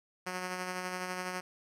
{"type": "tone with tremolo", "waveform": "5% pulse", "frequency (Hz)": 182.7, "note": "F#3", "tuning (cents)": -22, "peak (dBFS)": -23, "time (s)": [0.26, 1.41], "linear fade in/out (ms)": 10, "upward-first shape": "sine", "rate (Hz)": 12, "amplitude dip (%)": 35, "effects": ["low-pass 11000 Hz 12 dB/octave"]}